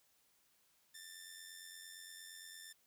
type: tone with amplitude modulation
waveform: 10% pulse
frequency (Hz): 1782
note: A6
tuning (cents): +22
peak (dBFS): -40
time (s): 0.94-2.73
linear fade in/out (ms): 10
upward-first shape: sine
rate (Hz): 88.7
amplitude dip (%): 50
effects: white hiss -74 dBFS RMS until 2.86 s